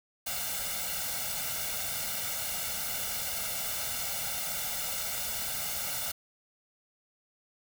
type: noise with comb filter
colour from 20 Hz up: white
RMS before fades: -34 dBFS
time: 0.26-6.12 s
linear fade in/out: 10 ms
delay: 1.4 ms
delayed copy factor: +0.95
effects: none